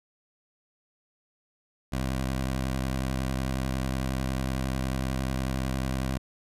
15% pulse tone with vibrato, 65.41 Hz, C2, in tune, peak -21 dBFS, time 1.92-6.18 s, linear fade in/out 10 ms, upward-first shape square, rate 11 Hz, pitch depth 35 cents each way, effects resampled to 32000 Hz

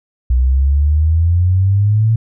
sine exponential sweep, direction up, 61 to 114 Hz, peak -9 dBFS, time 0.3-2.16 s, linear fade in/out 5 ms, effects none

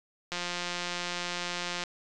click train, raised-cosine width 0.2 ms, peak -16 dBFS, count 268, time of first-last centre 0.32-1.837 s, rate 176 Hz, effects resampled to 24000 Hz

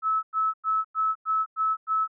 sine tone bursts, 1300 Hz, E6, 24 cents flat, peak -21 dBFS, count 7, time 0.02-2.078 s, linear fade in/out 50 ms, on 210 ms, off 98 ms, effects none

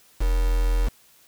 sine tone with quantisation, 42.66 Hz, F1, 40 cents flat, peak -18 dBFS, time 0.2-0.89 s, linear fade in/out 20 ms, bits 5, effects white hiss -56 dBFS RMS until 1.27 s

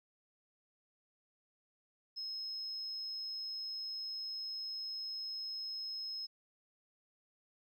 sine tone, 5160 Hz, E8, 38 cents flat, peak -38 dBFS, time 2.16-6.27 s, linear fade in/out 20 ms, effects tanh soft clip ceiling -35 dBFS + 13-bit

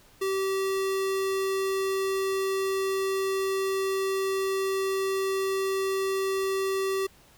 square tone, 386 Hz, G4, 27 cents flat, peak -26 dBFS, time 0.21-7.07 s, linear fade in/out 10 ms, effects pink hiss -57 dBFS RMS until 7.37 s

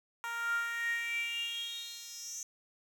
10% pulse tone with high-pass filter sweep, 466.2 Hz, A#4, in tune, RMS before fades -37 dBFS, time 0.24-2.43 s, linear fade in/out 0 ms, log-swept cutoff 1100 to 6300 Hz, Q 9, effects none

